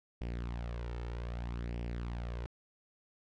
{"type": "tone with flanger", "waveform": "sawtooth", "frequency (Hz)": 59, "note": "A#1", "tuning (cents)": 22, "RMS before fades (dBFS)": -39, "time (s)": [0.21, 2.46], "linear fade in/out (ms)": 0, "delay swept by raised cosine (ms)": [0.37, 2.27], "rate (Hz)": 0.63, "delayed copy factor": 0.55, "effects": ["low-pass 4000 Hz 12 dB/octave"]}